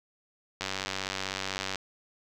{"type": "click train", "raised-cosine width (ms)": 0.2, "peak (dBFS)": -14, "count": 111, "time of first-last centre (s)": [0.61, 1.757], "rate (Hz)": 95.9, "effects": []}